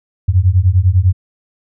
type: beating tone pair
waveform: sine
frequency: 87.31 / 97.31 Hz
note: F2 / G2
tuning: 0 / -12 cents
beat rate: 10 Hz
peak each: -11 dBFS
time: 0.28-1.13 s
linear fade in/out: 10 ms
effects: none